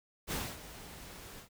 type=noise with ADSR envelope; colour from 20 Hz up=pink; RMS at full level=-35 dBFS; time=0.27-1.49 s; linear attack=49 ms; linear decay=250 ms; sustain=-14 dB; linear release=99 ms; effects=none